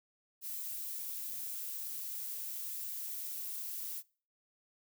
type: noise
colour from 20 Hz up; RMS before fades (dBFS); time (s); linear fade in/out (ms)
violet; -41; 0.41-4.03; 50
effects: noise-tail reverb RT60 0.4 s tail -23 dB re dry